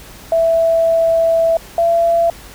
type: tone pair in turn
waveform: sine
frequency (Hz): 660 / 675.4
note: E5 / E5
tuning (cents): +2 / +42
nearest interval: unison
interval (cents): 40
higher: second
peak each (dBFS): -10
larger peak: neither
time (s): 0.32-1.57 / 1.78-2.3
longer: first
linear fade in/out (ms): 2
effects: added 50 Hz sine -42 dBFS peak until 2.54 s + pink hiss -38 dBFS RMS until 2.54 s